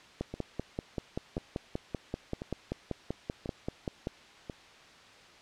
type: two click trains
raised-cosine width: 2 ms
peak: -24 / -19 dBFS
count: 5 / 21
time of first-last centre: 0.34-4.498 / 0.21-4.071 s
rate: 0.962 / 5.18 Hz
effects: white hiss -54 dBFS RMS until 5.41 s + low-pass 4000 Hz 12 dB/octave